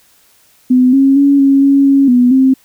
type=tone with pitch steps; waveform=sine; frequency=252.9 / 271.7 / 280.7 / 274.5 / 277.2 / 275.4 / 246.4 / 263.7 Hz; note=B3 / C#4 / C#4 / C#4 / C#4 / C#4 / B3 / C4; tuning=+41 / -35 / +22 / -17 / 0 / -11 / -4 / +14 cents; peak=-5 dBFS; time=0.7-2.54 s; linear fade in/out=10 ms; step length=230 ms; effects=white hiss -50 dBFS RMS until 2.64 s